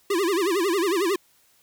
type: tone with vibrato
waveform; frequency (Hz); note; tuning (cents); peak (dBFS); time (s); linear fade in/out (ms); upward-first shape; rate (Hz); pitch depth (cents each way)
square; 367.5; F#4; -12; -21; 0.1-1.16; 5; sine; 11; 200
effects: white hiss -61 dBFS RMS until 1.62 s